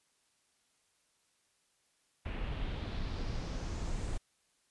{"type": "noise with low-pass filter sweep", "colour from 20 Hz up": "brown", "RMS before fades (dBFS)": -37, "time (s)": [2.25, 4.18], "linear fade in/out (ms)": 10, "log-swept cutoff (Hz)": [2600, 8500], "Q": 2.4, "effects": ["white hiss -74 dBFS RMS until 4.7 s", "resampled to 24000 Hz"]}